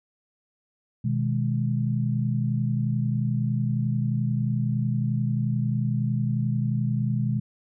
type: chord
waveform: sine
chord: G# minor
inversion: first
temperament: just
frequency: 124.59 / 155.74 / 207.7 Hz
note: B2 / D#3 / G#3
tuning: +16 / +2 / 0 cents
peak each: -24 / -29 / -28 dBFS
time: 1.04-7.4 s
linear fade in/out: 10 ms
effects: none